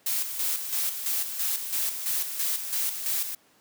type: noise with tremolo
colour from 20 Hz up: blue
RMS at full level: -27 dBFS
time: 0.06-3.35 s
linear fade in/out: 5 ms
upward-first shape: square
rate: 3 Hz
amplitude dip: 55%
effects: pink hiss -61 dBFS RMS until 3.6 s + high-pass 200 Hz 12 dB/octave